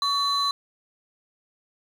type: tone pair together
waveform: sine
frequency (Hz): 1129 / 4030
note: C#6 / B7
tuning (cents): +31 / +34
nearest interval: octave + minor seventh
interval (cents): 2203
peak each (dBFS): -22 / -22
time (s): 0.02-0.51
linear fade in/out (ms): 2
effects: tanh soft clip ceiling -18 dBFS + 8-bit